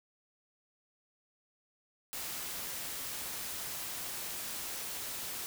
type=noise; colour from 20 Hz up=white; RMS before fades=-40 dBFS; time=2.13-5.46 s; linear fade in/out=0 ms; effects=none